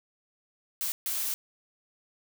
blue noise bursts at uneven times, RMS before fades -31 dBFS, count 2, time 0.81-0.92 / 1.06-1.34 s, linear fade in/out 0 ms, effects none

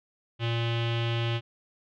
square tone with low-pass filter, 116.54 Hz, A#2, in tune, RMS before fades -28 dBFS, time 0.39-1.41 s, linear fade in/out 50 ms, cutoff 3100 Hz, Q 4.8, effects none

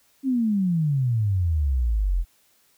sine exponential sweep, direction down, 275.2 to 40.65 Hz, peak -19 dBFS, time 0.23-2.25 s, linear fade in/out 50 ms, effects white hiss -62 dBFS RMS until 2.77 s

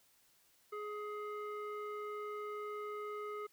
square tone with low-pass filter, 418.9 Hz, G#4, 15 cents sharp, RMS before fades -43 dBFS, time 0.72-3.47 s, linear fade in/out 10 ms, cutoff 1600 Hz, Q 5.6, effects white hiss -70 dBFS RMS until 3.52 s

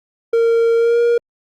triangle tone with pitch glide, 461.2 to 472.3 Hz, A#4 to A#4, -19 to +23 cents, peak -9 dBFS, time 0.33-1.18 s, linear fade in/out 5 ms, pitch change +42 cents, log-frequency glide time 0.76-1 s, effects Opus 48 kbps

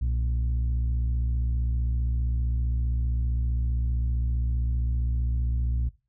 sine tone pair together, 62.3 / 117.61 Hz, B1 / A#2, +16 / +16 cents, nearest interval major seventh, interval 1100 cents, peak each -22 / -30 dBFS, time 0.01-5.89 s, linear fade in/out 10 ms, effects noise-tail reverb RT60 0.3 s tail -19 dB re dry + tanh soft clip ceiling -20 dBFS

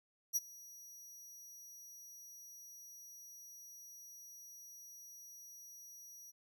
sawtooth tone with ADSR envelope, 5790 Hz, F#8, 38 cents flat, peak -27 dBFS, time 0.33-6.32 s, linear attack 33 ms, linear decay 29 ms, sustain -23 dB, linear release 24 ms, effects none

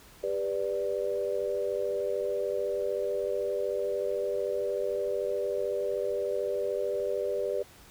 sine chord, G major, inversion none, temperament equal with one note detuned, 397.9 / 493.9 / 587.3 Hz, G4 / B4 / D5, +26 / 0 / 0 cents, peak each -32 dBFS, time 0.23-7.63 s, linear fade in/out 10 ms, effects pink hiss -54 dBFS RMS until 7.9 s

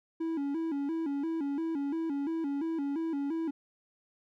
triangle tone with vibrato, 303.4 Hz, D#4, 44 cents flat, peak -28 dBFS, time 0.2-3.51 s, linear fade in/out 10 ms, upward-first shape square, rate 2.9 Hz, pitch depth 130 cents each way, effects none

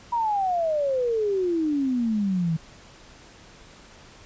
sine exponential sweep, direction down, 968 to 157.4 Hz, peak -21 dBFS, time 0.12-2.57 s, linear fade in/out 10 ms, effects pink hiss -49 dBFS RMS until 4.25 s + resampled to 16000 Hz

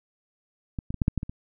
clicks, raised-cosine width 5 ms, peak -18 / -18 / -20 / -10 / -8 / -13 / -19 / -23 dBFS, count 8, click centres 0.788 / 0.905 / 0.943 / 1.018 / 1.081 / 1.177 / 1.231 / 1.295 s, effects none

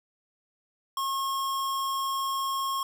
square tone, 1083 Hz, C#6, 41 cents flat, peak -28 dBFS, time 0.97-2.83 s, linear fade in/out 2 ms, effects none

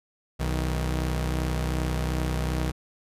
sawtooth tone pair together, 62.7 / 157.99 Hz, B1 / D#3, +27 / +27 cents, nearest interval octave + major third, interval 1600 cents, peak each -22 / -27 dBFS, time 0.39-2.72 s, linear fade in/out 20 ms, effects resampled to 32000 Hz

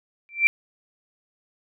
sine tone with exponential growth, 2349 Hz, D7, in tune, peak -9 dBFS, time 0.29-0.47 s, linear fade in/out 0 ms, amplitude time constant 37 ms, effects none

